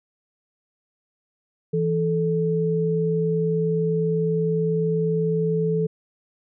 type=tone pair together; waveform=sine; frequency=164.81 / 436.2 Hz; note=E3 / A4; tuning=0 / -15 cents; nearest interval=octave + perfect fourth; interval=1685 cents; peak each=-22 / -22 dBFS; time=1.73-5.87 s; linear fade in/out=10 ms; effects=none